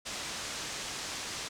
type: low-pass noise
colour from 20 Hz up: white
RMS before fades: -39 dBFS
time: 0.05-1.49 s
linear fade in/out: 20 ms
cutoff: 7300 Hz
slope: 24 dB/octave
effects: none